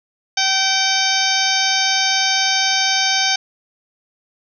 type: harmonic tone with a mistuned harmonic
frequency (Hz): 772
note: G5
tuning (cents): -27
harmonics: 1 / 2 / 3 / 4 / 5 / 6 / 7 / 8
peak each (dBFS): -23 / -23 / -23 / -23 / -23 / -23 / -23 / -23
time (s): 0.37-3.36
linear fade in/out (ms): 5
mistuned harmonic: 5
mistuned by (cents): -73
effects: none